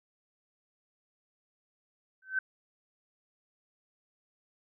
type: tone with exponential growth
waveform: sine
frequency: 1535 Hz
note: G6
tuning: 37 cents flat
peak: -23 dBFS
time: 2.22-2.39 s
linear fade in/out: 5 ms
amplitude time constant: 36 ms
effects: none